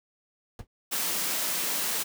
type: noise with exponential decay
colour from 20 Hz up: brown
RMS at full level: -30 dBFS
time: 0.59-0.67 s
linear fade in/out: 2 ms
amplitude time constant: 16 ms
type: high-pass noise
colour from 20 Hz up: white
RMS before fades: -29 dBFS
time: 0.91-2.04 s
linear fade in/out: 20 ms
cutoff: 150 Hz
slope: 96 dB/octave
effects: none